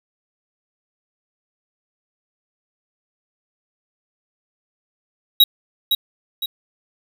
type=tone with echo; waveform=square; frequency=3824 Hz; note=A#7; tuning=43 cents sharp; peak=-8 dBFS; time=5.4-5.44 s; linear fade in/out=5 ms; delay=510 ms; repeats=2; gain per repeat=-7 dB; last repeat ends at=6.46 s; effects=none